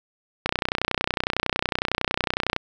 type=click train; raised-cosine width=0.3 ms; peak=-5 dBFS; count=66; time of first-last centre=0.46-2.564 s; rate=30.9 Hz; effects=none